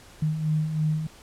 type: beating tone pair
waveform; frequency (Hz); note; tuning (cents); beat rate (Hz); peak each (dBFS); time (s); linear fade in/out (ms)
sine; 152.4 / 155.5; D#3 / D#3; -36 / -1; 3.1; -31 / -23; 0.22-1.07; 5
effects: pink hiss -50 dBFS RMS until 1.22 s + low-pass 11000 Hz 12 dB/octave